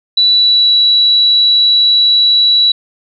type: tone with pitch glide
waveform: sine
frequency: 3951 to 3924 Hz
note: B7 to B7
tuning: 0 to -12 cents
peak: -6 dBFS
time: 0.17-2.72 s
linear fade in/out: 5 ms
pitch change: -12 cents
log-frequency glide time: 0.31-0.75 s
effects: none